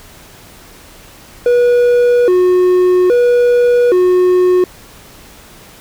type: tone with vibrato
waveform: triangle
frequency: 420 Hz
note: G#4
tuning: 19 cents sharp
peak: -5 dBFS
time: 1.46-4.64 s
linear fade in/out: 2 ms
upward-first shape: square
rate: 0.61 Hz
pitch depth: 250 cents each way
effects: pink hiss -39 dBFS RMS until 5.8 s